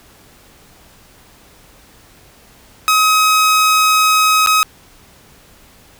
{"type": "tone with dropouts", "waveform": "sawtooth", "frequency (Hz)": 1269, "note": "D#6", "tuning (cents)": 34, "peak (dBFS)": -6, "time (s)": [2.88, 4.63], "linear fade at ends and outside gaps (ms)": 0, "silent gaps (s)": [4.462, 4.472], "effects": ["pink hiss -46 dBFS RMS until 5.99 s"]}